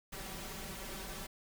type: noise with comb filter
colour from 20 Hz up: pink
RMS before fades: -44 dBFS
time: 0.12-1.27 s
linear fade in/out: 10 ms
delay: 5.2 ms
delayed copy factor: +0.75
effects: none